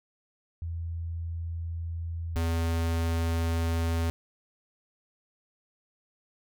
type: tone pair in turn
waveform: sine / square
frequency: 83.6 / 82.97 Hz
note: E2 / E2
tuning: +25 / +12 cents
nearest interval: unison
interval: 13 cents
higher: first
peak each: -31 / -26 dBFS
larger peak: second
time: 0.62-2.36 / 2.36-4.1 s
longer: neither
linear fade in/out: 0 ms
effects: none